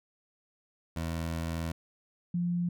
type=tone pair in turn; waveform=20% pulse / sine; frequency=82.41 / 174.62 Hz; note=E2 / F3; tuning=0 / 0 cents; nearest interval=octave + minor second; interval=1300 cents; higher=second; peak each=-27 dBFS; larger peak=neither; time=0.96-1.72 / 2.34-2.69 s; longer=first; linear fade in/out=5 ms; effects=none